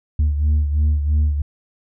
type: beating tone pair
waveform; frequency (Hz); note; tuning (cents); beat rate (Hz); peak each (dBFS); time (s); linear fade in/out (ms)
sine; 74.5 / 77.5; D2 / D#2; +25 / -6; 3; -13 / -20; 0.19-1.42; 5
effects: tanh soft clip ceiling -12 dBFS